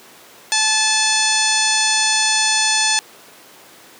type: harmonic tone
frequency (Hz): 869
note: A5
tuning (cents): -22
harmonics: 1 / 2 / 3 / 4 / 5 / 6 / 7 / 8 / 10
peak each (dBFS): -23 / -23 / -23 / -23 / -23 / -23 / -23 / -23 / -23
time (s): 0.52-2.99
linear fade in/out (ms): 0
effects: pink hiss -43 dBFS RMS until 3.99 s + high-pass 300 Hz 12 dB/octave